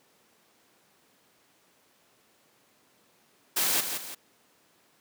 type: noise with echo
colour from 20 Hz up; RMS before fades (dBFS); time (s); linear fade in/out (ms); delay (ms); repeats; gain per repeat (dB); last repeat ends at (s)
white; -26; 3.56-3.81; 10; 170; 2; -7; 4.15
effects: pink hiss -64 dBFS RMS until 5 s + high-pass 200 Hz 12 dB/octave